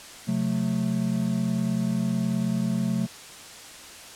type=chord; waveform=triangle; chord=F# diminished; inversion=second; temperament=equal with one note detuned; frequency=130.81 / 181.4 / 220 Hz; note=C3 / F#3 / A3; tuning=0 / -34 / 0 cents; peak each=-28 / -25 / -24 dBFS; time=0.27-3.07 s; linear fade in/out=20 ms; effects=white hiss -43 dBFS RMS until 4.15 s + low-pass 9000 Hz 12 dB/octave